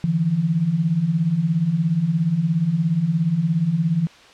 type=beating tone pair; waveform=sine; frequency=150.9 / 167.9 Hz; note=D3 / E3; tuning=+47 / +32 cents; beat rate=17 Hz; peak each=-23 / -18 dBFS; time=0.04-4.07 s; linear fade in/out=0 ms; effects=white hiss -46 dBFS RMS until 4.33 s + low-pass 4000 Hz 12 dB/octave